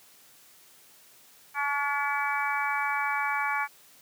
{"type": "harmonic tone with a mistuned harmonic", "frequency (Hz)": 285.8, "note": "D4", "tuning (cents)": -47, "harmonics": [3, 4, 5, 6, 7, 8], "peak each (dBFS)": [-31, -32, -33, -34, -41, -32], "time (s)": [1.54, 3.68], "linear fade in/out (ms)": 50, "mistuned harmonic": 4, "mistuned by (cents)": -17, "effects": ["white hiss -56 dBFS RMS until 4.01 s", "high-pass 100 Hz 12 dB/octave"]}